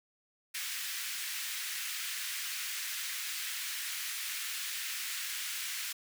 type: high-pass noise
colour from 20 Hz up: pink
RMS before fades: -38 dBFS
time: 0.54-5.93 s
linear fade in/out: 10 ms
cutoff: 1700 Hz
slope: 24 dB/octave
effects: none